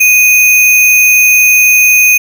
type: tone with sample-and-hold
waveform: sine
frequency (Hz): 2486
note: D#7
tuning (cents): -2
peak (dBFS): -3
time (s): 0-2.18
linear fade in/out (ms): 10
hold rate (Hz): 8820
effects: none